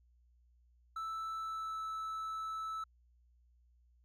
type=tone with pitch glide; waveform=triangle; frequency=1318.5 to 1310.1 Hz; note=E6 to E6; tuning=0 to -11 cents; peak=-36 dBFS; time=0.96-2.84 s; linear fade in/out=5 ms; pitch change=-11 cents; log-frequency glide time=1.37-1.8 s; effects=added 60 Hz sine -65 dBFS peak until 4.04 s